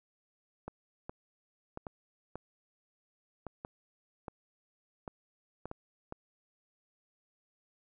clicks, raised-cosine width 1 ms, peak -26 dBFS, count 12, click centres 0.68 / 1.095 / 1.774 / 1.868 / 2.356 / 3.467 / 3.649 / 4.282 / 5.078 / 5.656 / 5.714 / 6.124 s, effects none

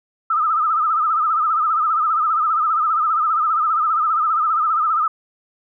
sine tone with vibrato, 1269 Hz, D#6, 34 cents sharp, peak -15 dBFS, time 0.3-5.08 s, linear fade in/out 5 ms, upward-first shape sine, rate 15 Hz, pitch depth 95 cents each way, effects none

